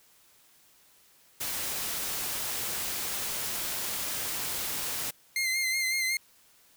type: noise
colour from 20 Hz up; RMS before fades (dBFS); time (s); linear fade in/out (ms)
white; -33; 1.4-5.11; 10
type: tone with vibrato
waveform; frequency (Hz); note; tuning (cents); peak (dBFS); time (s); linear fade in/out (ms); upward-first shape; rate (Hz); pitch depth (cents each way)
sawtooth; 2093; C7; 0; -23; 5.36-6.17; 2; sine; 5.4; 38
effects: white hiss -61 dBFS RMS until 6.76 s